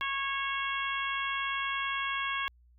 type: harmonic tone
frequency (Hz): 549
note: C#5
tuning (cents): -17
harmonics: 2 / 3 / 4 / 5 / 6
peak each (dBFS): -34 / -36 / -37 / -38 / -39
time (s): 0.01-2.48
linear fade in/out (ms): 0
effects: added 60 Hz sine -58 dBFS peak until 2.78 s